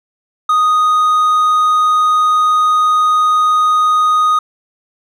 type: tone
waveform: triangle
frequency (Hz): 1243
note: D#6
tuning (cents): -2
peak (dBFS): -7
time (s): 0.49-4.39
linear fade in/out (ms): 5
effects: none